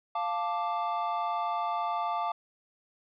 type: chord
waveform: triangle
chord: D minor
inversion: first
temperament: equal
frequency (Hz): 698.5 / 880 / 1174.7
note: F5 / A5 / D6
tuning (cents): 0 / 0 / 0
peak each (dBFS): -31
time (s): 0.15-2.32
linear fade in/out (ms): 5
effects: resampled to 11025 Hz